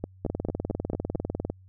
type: two click trains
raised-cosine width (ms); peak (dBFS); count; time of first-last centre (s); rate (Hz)
2; -15 / -16; 26 / 6; 0.25-1.5 / 0.04-1.156; 20 / 4.48
effects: added 94 Hz sine -50 dBFS peak until 1.68 s

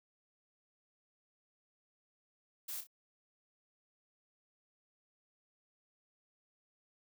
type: noise with echo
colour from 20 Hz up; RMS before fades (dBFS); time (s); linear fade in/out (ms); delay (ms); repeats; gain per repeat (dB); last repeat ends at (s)
blue; -42; 2.68-2.81; 10; 31; 2; -9; 2.872
effects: none

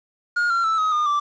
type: tone with pitch steps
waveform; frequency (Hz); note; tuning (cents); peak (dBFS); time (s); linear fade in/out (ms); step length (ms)
triangle; 1427 / 1371.2 / 1317.7 / 1266.2 / 1216.7 / 1169.2; F6 / F6 / E6 / D#6 / D#6 / D6; +37 / -32 / -1 / +30 / -39 / -8; -16; 0.36-1.2; 10; 140
effects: resampled to 16000 Hz + 8-bit

